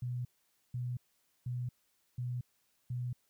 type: tone bursts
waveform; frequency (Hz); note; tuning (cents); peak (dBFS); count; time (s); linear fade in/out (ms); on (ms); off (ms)
sine; 123.47; B2; 0; -34; 5; 0.02-3.13; 5; 230; 490
effects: white hiss -75 dBFS RMS until 3.29 s